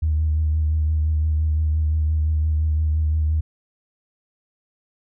sine tone with vibrato, 77.5 Hz, D#2, 6 cents flat, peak -16 dBFS, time 0.02-3.41 s, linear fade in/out 10 ms, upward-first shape triangle, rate 5.8 Hz, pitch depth 34 cents each way, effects tanh soft clip ceiling -12 dBFS

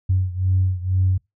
sine beating tone pair, 92.4 / 94.5 Hz, F#2 / F#2, -2 / +37 cents, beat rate 2.1 Hz, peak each -18 / -21 dBFS, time 0.09-1.18 s, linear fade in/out 10 ms, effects noise-tail reverb RT60 0.2 s tail -26 dB re dry + tanh soft clip ceiling -9 dBFS

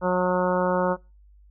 harmonic tone, 181.5 Hz, F#3, 33 cents flat, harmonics 1 / 2 / 3 / 4 / 5 / 6 / 7 / 8, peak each -26 / -29 / -23 / -35 / -27 / -33 / -32 / -35 dBFS, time 0.01-0.97 s, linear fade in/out 50 ms, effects noise-tail reverb RT60 0.3 s tail -25 dB re dry + added 50 Hz sine -50 dBFS peak until 1.5 s

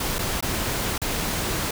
pink noise with dropouts, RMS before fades -26 dBFS, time 0-1.71 s, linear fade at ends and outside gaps 5 ms, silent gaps 0.185-0.189 / 0.408-0.425 / 0.98-1.016 s, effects none

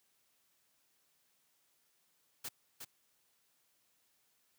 white noise with echo, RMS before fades -42 dBFS, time 2.44-2.49 s, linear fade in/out 10 ms, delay 360 ms, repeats 1, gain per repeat -5 dB, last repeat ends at 2.85 s, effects white hiss -75 dBFS RMS until 4.58 s + high-pass 80 Hz 12 dB/octave

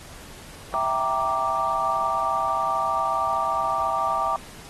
sine chord, E half-diminished seventh, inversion none, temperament equal, 659.3 / 784 / 932.3 / 1174.7 Hz, E5 / G5 / Bb5 / D6, 0 / 0 / 0 / 0 cents, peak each -29 / -28 / -28 / -24 dBFS, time 0.74-4.36 s, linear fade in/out 0 ms, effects pink hiss -44 dBFS RMS until 4.69 s + AAC 32 kbps

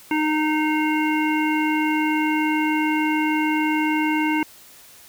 harmonic tone, 307.8 Hz, D#4, 19 cents flat, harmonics 1 / 3 / 5 / 7 / 9, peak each -20 / -25 / -31 / -27 / -31 dBFS, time 0.11-4.43 s, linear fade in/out 2 ms, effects white hiss -47 dBFS RMS until 5.08 s

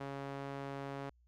sawtooth tone with band-pass filter, 138.59 Hz, C#3, in tune, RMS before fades -43 dBFS, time 0-1.1 s, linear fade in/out 10 ms, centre 730 Hz, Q 0.58, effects added 60 Hz sine -65 dBFS peak until 1.27 s

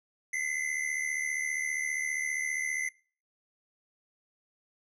square tone pair together, 2018 / 2093 Hz, B6 / C7, +37 / 0 cents, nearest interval minor second, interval 63 cents, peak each -33 / -34 dBFS, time 0.33-2.89 s, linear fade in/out 5 ms, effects noise-tail reverb RT60 0.4 s tail -23 dB re dry + low-pass 10000 Hz 12 dB/octave

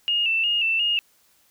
sine tone with vibrato, 2758 Hz, F7, 22 cents flat, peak -19 dBFS, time 0.08-0.99 s, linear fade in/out 0 ms, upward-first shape square, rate 2.8 Hz, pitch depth 57 cents each way, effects white hiss -61 dBFS RMS until 1.5 s

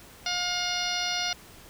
harmonic tone, 713 Hz, F5, 36 cents sharp, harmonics 1 / 2 / 3 / 4 / 5 / 6 / 7 / 8, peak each -35 / -35 / -35 / -35 / -35 / -35 / -35 / -35 dBFS, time 0.26-1.33 s, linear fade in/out 2 ms, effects pink hiss -50 dBFS RMS until 1.69 s

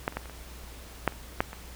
clicks, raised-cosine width 0.5 ms, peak -11 / -28 / -15 / -30 / -28 / -7 / -30 / -8 / -24 dBFS, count 9, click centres 0.079 / 0.124 / 0.17 / 0.257 / 0.297 / 1.077 / 1.123 / 1.405 / 1.531 s, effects added 60 Hz sine -45 dBFS peak until 1.75 s + pink hiss -48 dBFS RMS until 1.75 s

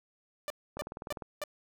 sawtooth tone bursts, 592 Hz, D5, 14 cents sharp, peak -30 dBFS, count 4, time 0.48-1.438 s, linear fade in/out 0 ms, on 22 ms, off 290 ms
click train, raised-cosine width 1 ms, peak -26 dBFS, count 10, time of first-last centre 0.77-1.222 s, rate 19.9 Hz
effects none

